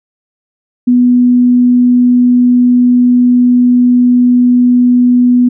sine tone, 246.3 Hz, B3, 5 cents flat, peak -4 dBFS, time 0.87-5.49 s, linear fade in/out 10 ms, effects none

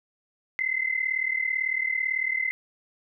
sine tone pair together, 2040 / 2078 Hz, C7 / C7, -44 / -12 cents, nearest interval unison, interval 32 cents, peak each -27 dBFS, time 0.59-2.51 s, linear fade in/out 0 ms, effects none

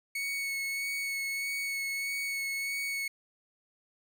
40% pulse tone with vibrato, 2213 Hz, C#7, 3 cents flat, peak -31 dBFS, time 0.15-3.08 s, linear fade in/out 5 ms, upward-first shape sine, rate 1.6 Hz, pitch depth 15 cents each way, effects none

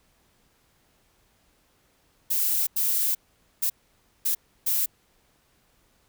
violet noise bursts at uneven times, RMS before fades -24 dBFS, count 5, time 2.3-2.67 / 2.76-3.15 / 3.62-3.7 / 4.25-4.35 / 4.66-4.86 s, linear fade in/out 10 ms, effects pink hiss -65 dBFS RMS until 6.08 s

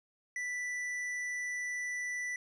triangle tone with hard clipping, 1975.5 Hz, B6, in tune, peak -36 dBFS, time 0.36-2.36 s, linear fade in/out 2 ms, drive 11 dB, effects none

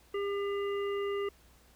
harmonic tone, 401.6 Hz, G4, 42 cents sharp, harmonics 1 / 3 / 5 / 7, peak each -31 / -41 / -45 / -48 dBFS, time 0.14-1.29 s, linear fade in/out 5 ms, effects added 60 Hz sine -63 dBFS peak until 1.75 s + pink hiss -63 dBFS RMS until 1.75 s

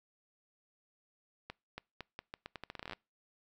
accelerating click train, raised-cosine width 0.3 ms, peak -26 dBFS, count 18, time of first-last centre 1.5-2.933 s, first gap 280 ms, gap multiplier 0.81, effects noise-tail reverb RT60 0.3 s tail -26 dB re dry

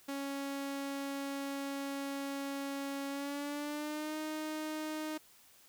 sawtooth tone with pitch glide, 277.4 to 309.6 Hz, C#4 to D#4, +1 to -9 cents, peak -33 dBFS, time 0.08-5.18 s, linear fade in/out 10 ms, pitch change +190 cents, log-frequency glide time 3.09-4.17 s, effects white hiss -62 dBFS RMS until 5.68 s

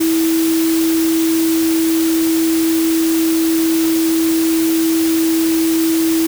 sine tone in noise, 325.6 Hz, E4, 21 cents flat, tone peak -12 dBFS, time 0-6.27 s, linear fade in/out 10 ms, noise white, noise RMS -24 dBFS, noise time 0-6.27 s, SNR +9 dB, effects none

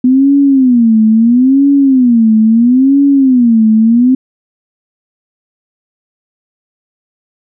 sine tone with vibrato, 247.8 Hz, B3, 6 cents sharp, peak -4 dBFS, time 0.04-4.15 s, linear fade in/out 5 ms, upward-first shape sine, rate 0.75 Hz, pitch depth 220 cents each way, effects none

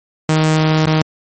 sawtooth tone with dropouts, 156.6 Hz, D#3, 11 cents sharp, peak -7 dBFS, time 0.29-1.02 s, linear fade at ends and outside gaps 2 ms, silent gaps 0.857-0.868 s, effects MP3 32 kbps

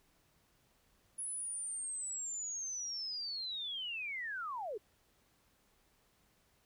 sine linear sweep, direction down, 10400 to 376 Hz, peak -38 dBFS, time 1.18-4.78 s, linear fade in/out 10 ms, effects pink hiss -72 dBFS RMS until 6.65 s

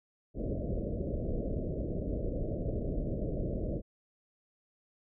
pink low-pass noise, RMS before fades -34 dBFS, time 0.34-3.82 s, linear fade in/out 50 ms, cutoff 640 Hz, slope 96 dB/octave, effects none

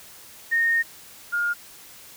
sine tone pair in turn, 1844 / 1417.8 Hz, A#6 / F6, -19 / +26 cents, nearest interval perfect fourth, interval 455 cents, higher first, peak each -18 / -21 dBFS, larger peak first, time 0.51-0.83 / 1.32-1.54 s, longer first, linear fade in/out 20 ms, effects white hiss -46 dBFS RMS until 2.16 s

